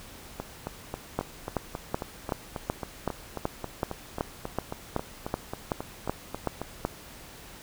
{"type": "two click trains", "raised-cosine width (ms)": 1, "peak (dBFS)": [-18, -12], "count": [24, 16], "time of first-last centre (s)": [[0.4, 6.616], [1.19, 6.85]], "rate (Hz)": [3.7, 2.65], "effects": ["pink hiss -47 dBFS RMS until 7.62 s"]}